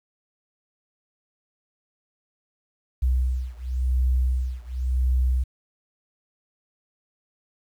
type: beating tone pair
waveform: sine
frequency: 63 / 63.93 Hz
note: B1 / C2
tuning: +35 / -40 cents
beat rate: 0.93 Hz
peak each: -23 / -24 dBFS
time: 3.02-5.44 s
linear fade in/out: 10 ms
effects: 9-bit